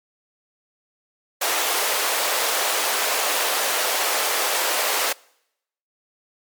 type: high-pass noise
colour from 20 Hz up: pink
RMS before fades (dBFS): -22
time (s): 1.41-5.13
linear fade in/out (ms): 10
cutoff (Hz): 480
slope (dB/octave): 24
effects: noise-tail reverb RT60 0.8 s tail -25 dB re dry + MP3 96 kbps